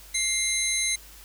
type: tone cluster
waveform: sine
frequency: 2101 / 3989 / 6350 / 8520 / 10520 Hz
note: C7 / B7 / G8 / C9 / E9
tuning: +7 / +17 / +21 / +30 / -5 cents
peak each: -29 / -29 / -28 / -34 / -31 dBFS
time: 0.14-0.96 s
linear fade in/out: 10 ms
effects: added 50 Hz sine -49 dBFS peak until 1.24 s + white hiss -49 dBFS RMS until 1.24 s